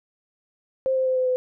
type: tone with pitch steps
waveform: sine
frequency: 526 / 521.2 / 516.4 / 511.6 / 506.9 Hz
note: C5 / C5 / C5 / C5 / B4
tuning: +9 / -7 / -23 / -39 / +45 cents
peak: -19 dBFS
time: 0.86-1.36 s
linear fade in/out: 0 ms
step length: 100 ms
effects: none